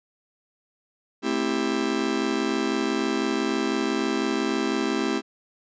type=chord; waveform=45% pulse; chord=A minor seventh; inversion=none; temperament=just; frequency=220 / 264 / 330 / 396 Hz; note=A3 / C4 / E4 / G4; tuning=0 / +16 / +2 / +18 cents; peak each=-30 / -28 / -28 / -29 dBFS; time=1.22-5.22 s; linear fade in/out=50 ms; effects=resampled to 16000 Hz